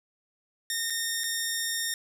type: tone with dropouts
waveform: 10% pulse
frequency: 1835 Hz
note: A#6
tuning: 28 cents flat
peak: -19 dBFS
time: 0.7-1.94 s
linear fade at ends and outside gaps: 1 ms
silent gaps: 0.9-0.904 / 1.236-1.24 s
effects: none